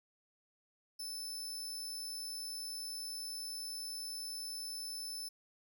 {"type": "tone", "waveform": "sawtooth", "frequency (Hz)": 5270, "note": "E8", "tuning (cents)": -1, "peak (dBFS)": -38, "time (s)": [0.99, 5.29], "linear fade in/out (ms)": 10, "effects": []}